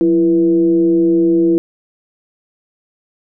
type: tone with frequency modulation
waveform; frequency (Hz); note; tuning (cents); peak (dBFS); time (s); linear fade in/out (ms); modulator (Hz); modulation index
sine; 334.5; E4; +25; -9; 0.01-1.58; 0; 153; 0.46
effects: none